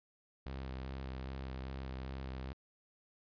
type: tone with vibrato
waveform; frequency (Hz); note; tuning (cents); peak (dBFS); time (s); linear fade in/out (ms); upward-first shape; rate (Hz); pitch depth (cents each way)
sawtooth; 65.8; C2; +10; -37; 0.46-2.53; 0; square; 2.5; 20
effects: resampled to 11025 Hz